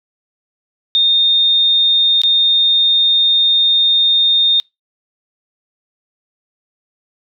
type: tone with dropouts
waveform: sine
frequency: 3660 Hz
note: A#7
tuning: 32 cents flat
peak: -9 dBFS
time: 0.95-4.6 s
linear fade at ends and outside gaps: 0 ms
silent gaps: 2.217-2.235 s
effects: noise-tail reverb RT60 0.2 s tail -25 dB re dry